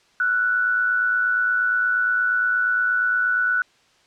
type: tone pair together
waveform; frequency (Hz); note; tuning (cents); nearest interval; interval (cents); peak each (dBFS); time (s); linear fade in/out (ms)
sine; 1371.5 / 1480; F6 / F#6; -32 / 0; minor second; 132; -27 / -18; 0.2-3.62; 2
effects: white hiss -58 dBFS RMS until 4.06 s + low-pass 5000 Hz 12 dB/octave